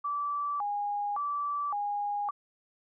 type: tone with vibrato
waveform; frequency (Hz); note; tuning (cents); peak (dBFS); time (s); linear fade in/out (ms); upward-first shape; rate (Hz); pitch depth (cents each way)
sine; 975; B5; -23; -29; 0.04-2.31; 10; square; 0.89; 300
effects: none